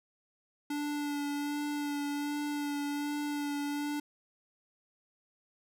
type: tone with vibrato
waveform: square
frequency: 290.6 Hz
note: D4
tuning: 18 cents flat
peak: -33 dBFS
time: 0.7-4 s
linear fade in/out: 5 ms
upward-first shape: sine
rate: 1.3 Hz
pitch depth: 17 cents each way
effects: none